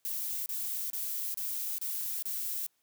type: noise bursts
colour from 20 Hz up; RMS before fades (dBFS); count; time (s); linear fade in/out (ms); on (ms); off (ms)
violet; -35; 6; 0.05-2.665; 0; 410; 31
effects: white hiss -75 dBFS RMS until 2.82 s + high-pass 80 Hz 12 dB/octave